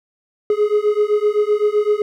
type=beating tone pair; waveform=triangle; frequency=415.3 / 423.1 Hz; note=G#4 / G#4; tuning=0 / +32 cents; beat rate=7.8 Hz; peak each=-15 dBFS; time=0.5-2.02 s; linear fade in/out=2 ms; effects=none